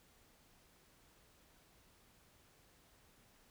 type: silence
effects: pink hiss -68 dBFS RMS until 3.5 s